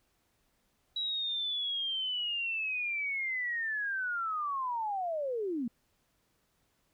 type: linear sweep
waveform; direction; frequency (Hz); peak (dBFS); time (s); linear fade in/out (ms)
sine; down; 3898 to 220.1; -31; 0.96-5.68; 5
effects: pink hiss -74 dBFS RMS until 6.93 s